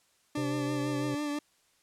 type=tone with vibrato; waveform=40% pulse; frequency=293.7 Hz; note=D4; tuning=in tune; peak=-30 dBFS; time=0.35-1.39 s; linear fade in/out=5 ms; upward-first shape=triangle; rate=6 Hz; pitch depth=34 cents each way
type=harmonic tone; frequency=130 Hz; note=C3; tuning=11 cents flat; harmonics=1 / 3 / 4; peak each=-35 / -40 / -41 dBFS; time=0.37-1.15 s; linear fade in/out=5 ms
effects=white hiss -68 dBFS RMS until 1.82 s + low-pass 10000 Hz 12 dB/octave